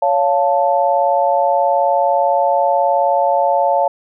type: chord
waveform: sine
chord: Db augmented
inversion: none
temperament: equal with one note detuned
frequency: 559.5 / 698.5 / 880 Hz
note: Db5 / F5 / A5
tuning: +16 / 0 / 0 cents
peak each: -16 dBFS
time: 0.02-3.88 s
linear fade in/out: 5 ms
effects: none